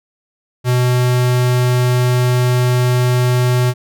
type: tone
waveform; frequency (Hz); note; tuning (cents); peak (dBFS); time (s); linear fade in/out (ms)
square; 124.5; B2; +14; -12; 0.64-3.74; 50
effects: none